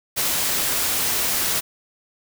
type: noise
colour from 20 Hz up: white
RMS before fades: -22 dBFS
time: 0.16-1.61 s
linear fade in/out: 20 ms
effects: none